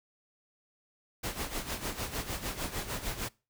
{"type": "noise with tremolo", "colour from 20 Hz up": "pink", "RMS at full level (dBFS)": -34, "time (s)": [1.23, 3.29], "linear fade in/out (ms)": 10, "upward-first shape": "sine", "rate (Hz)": 6.6, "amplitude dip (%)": 70, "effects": ["noise-tail reverb RT60 0.3 s tail -23 dB re dry"]}